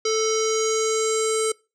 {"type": "tone with low-pass filter sweep", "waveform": "square", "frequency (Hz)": 440, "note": "A4", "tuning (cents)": 0, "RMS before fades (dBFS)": -22, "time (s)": [0.05, 1.52], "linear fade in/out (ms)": 5, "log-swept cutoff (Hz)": [5400, 8500], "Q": 6.4, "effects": ["noise-tail reverb RT60 0.3 s tail -25 dB re dry"]}